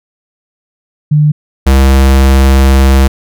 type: tone pair in turn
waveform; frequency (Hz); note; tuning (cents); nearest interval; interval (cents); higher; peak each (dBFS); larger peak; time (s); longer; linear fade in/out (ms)
sine / square; 150 / 66.99; D3 / C2; +37 / +41; octave + major second; 1396; first; -4; neither; 1.11-1.32 / 1.66-3.08; second; 10
effects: none